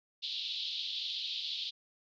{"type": "band-pass noise", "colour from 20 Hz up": "pink", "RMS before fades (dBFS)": -38, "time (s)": [0.22, 1.71], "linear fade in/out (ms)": 20, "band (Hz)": [3200, 4300], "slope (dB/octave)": 48, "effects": []}